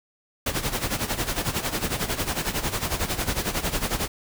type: noise with tremolo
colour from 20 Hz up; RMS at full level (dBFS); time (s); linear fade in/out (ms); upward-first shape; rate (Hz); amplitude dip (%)
pink; -24; 0.46-4.08; 5; sine; 11; 75
effects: none